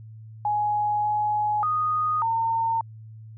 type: tone with pitch steps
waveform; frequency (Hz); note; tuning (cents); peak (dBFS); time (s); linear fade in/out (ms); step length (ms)
sine; 836 / 841 / 1239 / 909; G#5 / G#5 / D#6 / A#5; +11 / +22 / -8 / -44; -21; 0.45-2.81; 2; 590
effects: added 110 Hz sine -40 dBFS peak until 3.37 s